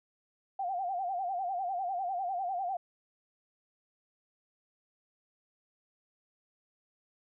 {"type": "tone with vibrato", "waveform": "sine", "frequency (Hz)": 740, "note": "F#5", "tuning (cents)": 0, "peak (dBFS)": -31, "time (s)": [0.59, 2.77], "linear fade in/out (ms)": 5, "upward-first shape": "sine", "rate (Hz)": 10, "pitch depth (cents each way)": 120, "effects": []}